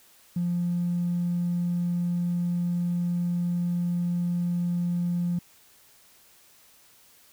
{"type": "tone with tanh clipping", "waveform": "triangle", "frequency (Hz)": 174.61, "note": "F3", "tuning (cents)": 0, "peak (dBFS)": -23, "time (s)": [0.36, 5.39], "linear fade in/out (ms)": 5, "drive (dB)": 1, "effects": ["white hiss -57 dBFS RMS until 7.32 s"]}